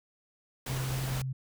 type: noise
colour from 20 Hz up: pink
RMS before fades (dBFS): -38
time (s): 0.66-1.22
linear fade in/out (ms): 5
type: tone with vibrato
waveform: sine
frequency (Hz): 130.81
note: C3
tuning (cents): 0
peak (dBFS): -31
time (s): 0.69-1.33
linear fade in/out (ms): 10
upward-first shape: sine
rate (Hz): 3.9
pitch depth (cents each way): 8
effects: none